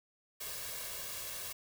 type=noise with comb filter; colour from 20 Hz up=white; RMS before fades=-42 dBFS; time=0.4-1.53 s; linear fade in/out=10 ms; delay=1.8 ms; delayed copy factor=+0.6; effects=none